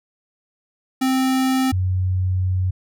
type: tone pair in turn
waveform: square / sine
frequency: 261.6 / 92.49 Hz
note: C4 / F#2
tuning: 0 / 0 cents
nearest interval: octave + tritone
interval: 1800 cents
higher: first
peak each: -17 dBFS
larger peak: neither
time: 1.01-1.72 / 1.72-2.71 s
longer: second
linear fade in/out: 10 ms
effects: none